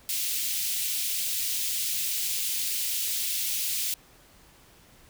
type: high-pass noise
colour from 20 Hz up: white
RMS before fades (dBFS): -29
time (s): 0.09-3.94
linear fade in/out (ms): 2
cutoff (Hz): 2500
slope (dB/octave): 24
effects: pink hiss -56 dBFS RMS until 5.09 s